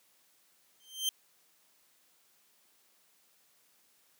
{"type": "tone with exponential growth", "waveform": "sawtooth", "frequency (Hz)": 3136, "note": "G7", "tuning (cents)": 0, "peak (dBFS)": -23, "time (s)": [0.8, 1.09], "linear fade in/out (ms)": 1, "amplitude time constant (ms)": 62, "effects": ["white hiss -68 dBFS RMS until 4.19 s", "high-pass 150 Hz 12 dB/octave"]}